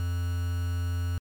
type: tone with quantisation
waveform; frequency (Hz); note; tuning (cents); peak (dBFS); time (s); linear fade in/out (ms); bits
triangle; 87.31; F2; 0; -24; 0-1.18; 0; 7
effects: MP3 96 kbps